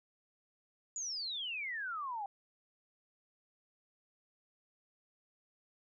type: exponential sweep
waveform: sine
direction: down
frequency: 7000 to 778 Hz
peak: -37 dBFS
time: 0.96-2.26 s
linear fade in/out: 2 ms
effects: none

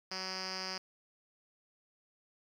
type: tone with low-pass filter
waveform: 5% pulse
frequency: 187.5 Hz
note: F#3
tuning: 23 cents sharp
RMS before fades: -40 dBFS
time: 0.11-0.78 s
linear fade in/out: 5 ms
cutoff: 4900 Hz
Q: 9.9
effects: 11-bit

